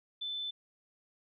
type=tone; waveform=sine; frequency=3520 Hz; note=A7; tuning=in tune; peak=-35 dBFS; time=0.21-0.51 s; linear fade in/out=10 ms; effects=none